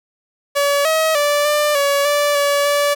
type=tone with pitch steps; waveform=sawtooth; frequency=569 / 637 / 583 / 594 / 565 / 582 / 571 / 577 Hz; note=C#5 / D#5 / D5 / D5 / C#5 / D5 / D5 / D5; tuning=+45 / +41 / -13 / +20 / +33 / -16 / -49 / -31 cents; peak=-10 dBFS; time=0.55-2.95 s; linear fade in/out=20 ms; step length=300 ms; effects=none